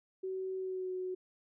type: tone with pitch glide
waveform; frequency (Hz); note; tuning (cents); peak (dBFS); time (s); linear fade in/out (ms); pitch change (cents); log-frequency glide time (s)
sine; 377.4 to 369.2; F#4 to F#4; +34 to -4; -35; 0.23-1.15; 10; -38; 0.57-0.92
effects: none